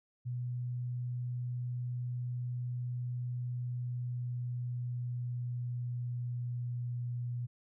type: tone with pitch glide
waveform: sine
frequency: 123.1 to 121.48 Hz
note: B2 to B2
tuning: -5 to -28 cents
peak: -34 dBFS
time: 0.25-7.47 s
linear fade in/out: 20 ms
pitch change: -23 cents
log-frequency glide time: 3.52-7.12 s
effects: none